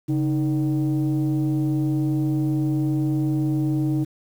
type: tone pair together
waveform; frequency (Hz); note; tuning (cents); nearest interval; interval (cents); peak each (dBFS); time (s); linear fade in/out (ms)
sine; 138.59 / 310.9; C#3 / D#4; 0 / -1; octave + major second; 1399; -20; 0.08-4.05; 20
effects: tanh soft clip ceiling -16 dBFS + 8-bit